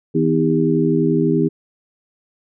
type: harmonic tone with a mistuned harmonic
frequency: 80.3 Hz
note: E2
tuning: 45 cents flat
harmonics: 2 / 3 / 4 / 5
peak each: -19 / -19 / -19 / -19 dBFS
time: 0.14-1.49 s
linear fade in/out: 20 ms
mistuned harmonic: 3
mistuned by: +60 cents
effects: none